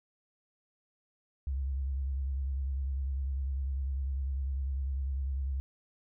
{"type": "tone with vibrato", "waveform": "sine", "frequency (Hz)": 67.5, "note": "C#2", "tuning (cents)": -45, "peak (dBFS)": -30, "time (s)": [1.47, 5.6], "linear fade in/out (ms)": 0, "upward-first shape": "sine", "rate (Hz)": 10, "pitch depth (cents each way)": 63, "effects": []}